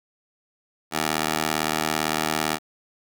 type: tone with high-pass filter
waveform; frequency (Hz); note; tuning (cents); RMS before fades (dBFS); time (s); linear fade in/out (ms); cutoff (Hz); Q
15% pulse; 77.78; D#2; 0; -25; 0.91-2.59; 50; 440; 0.51
effects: none